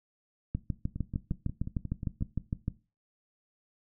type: two click trains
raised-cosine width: 5 ms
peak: -24 / -18 dBFS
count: 8 / 15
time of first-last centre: 0.96-2.21 / 0.55-2.681 s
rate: 5.6 / 6.57 Hz
effects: noise-tail reverb RT60 0.3 s tail -17 dB re dry